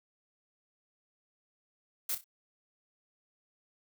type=noise with echo; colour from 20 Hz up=blue; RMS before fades=-33 dBFS; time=2.09-2.15 s; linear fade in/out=5 ms; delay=31 ms; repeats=3; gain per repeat=-10 dB; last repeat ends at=2.243 s; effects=none